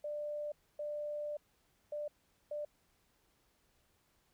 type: tone bursts at uneven times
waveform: sine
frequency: 593 Hz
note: D5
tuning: 17 cents sharp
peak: -37 dBFS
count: 4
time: 0.04-0.52 / 0.79-1.37 / 1.92-2.08 / 2.51-2.65 s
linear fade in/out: 5 ms
effects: pink hiss -74 dBFS RMS until 4.33 s